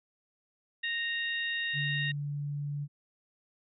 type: harmonic tone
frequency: 929 Hz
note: A#5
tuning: 6 cents flat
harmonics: 2 / 3 / 4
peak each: -32 / -37 / -38 dBFS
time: 0.83-2.12 s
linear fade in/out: 10 ms
type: tone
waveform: sine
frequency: 144.6 Hz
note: D3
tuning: 27 cents flat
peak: -32 dBFS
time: 1.73-2.88 s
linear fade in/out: 50 ms
effects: none